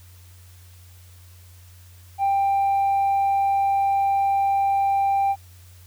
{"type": "tone with tanh clipping", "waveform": "triangle", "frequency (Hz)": 790, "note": "G5", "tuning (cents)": 13, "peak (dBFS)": -18, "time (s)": [2.18, 5.36], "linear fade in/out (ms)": 50, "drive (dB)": 6, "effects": ["added 89 Hz sine -45 dBFS peak until 5.86 s", "white hiss -54 dBFS RMS until 5.86 s"]}